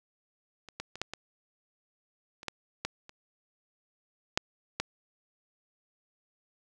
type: clicks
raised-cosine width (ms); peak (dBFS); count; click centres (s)
0.2; -29 / -19 / -25 / -14 / -20 / -28 / -15 / -14 / -30 / -7 / -12; 11; 0.687 / 0.8 / 0.956 / 1.016 / 1.136 / 2.431 / 2.483 / 2.85 / 3.094 / 4.375 / 4.8
effects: none